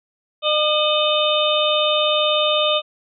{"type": "harmonic tone with a mistuned harmonic", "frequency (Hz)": 606, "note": "D#5", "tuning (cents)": -46, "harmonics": [1, 2, 4, 5, 6], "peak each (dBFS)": [-19, -23, -27, -23, -21], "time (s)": [0.42, 2.82], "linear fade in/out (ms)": 50, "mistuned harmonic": 4, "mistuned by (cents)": 79, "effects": []}